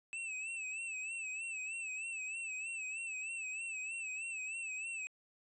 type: tone with vibrato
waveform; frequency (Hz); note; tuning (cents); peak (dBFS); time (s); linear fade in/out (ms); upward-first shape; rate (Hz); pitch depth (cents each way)
square; 2618; E7; -13; -40; 0.13-5.07; 0; sine; 3.2; 72
effects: resampled to 22050 Hz